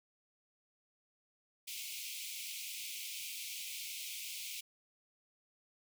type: high-pass noise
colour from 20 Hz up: pink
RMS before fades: -44 dBFS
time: 1.67-4.61 s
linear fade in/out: 10 ms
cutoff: 2200 Hz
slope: 96 dB/octave
effects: none